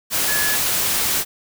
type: tone in noise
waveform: sine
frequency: 1702 Hz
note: G#6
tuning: 42 cents sharp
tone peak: -22 dBFS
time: 0.26-0.58 s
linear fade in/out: 50 ms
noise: white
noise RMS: -20 dBFS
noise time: 0.1-1.25 s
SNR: -5 dB
effects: none